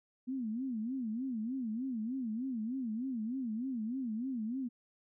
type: tone with vibrato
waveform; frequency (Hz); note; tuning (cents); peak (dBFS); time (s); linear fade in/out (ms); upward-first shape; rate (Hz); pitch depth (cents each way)
sine; 240; B3; -49; -34; 0.27-4.69; 20; sine; 3.3; 200
effects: none